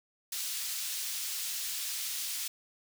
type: high-pass noise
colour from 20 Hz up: pink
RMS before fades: -36 dBFS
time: 0.32-2.48 s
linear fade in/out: 5 ms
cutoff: 3800 Hz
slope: 12 dB/octave
effects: none